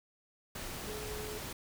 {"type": "tone in noise", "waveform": "sine", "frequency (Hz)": 425.3, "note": "G#4", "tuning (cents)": 41, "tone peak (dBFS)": -42, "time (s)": [0.87, 1.39], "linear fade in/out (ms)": 5, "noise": "pink", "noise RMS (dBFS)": -42, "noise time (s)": [0.55, 1.53], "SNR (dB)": -3, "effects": []}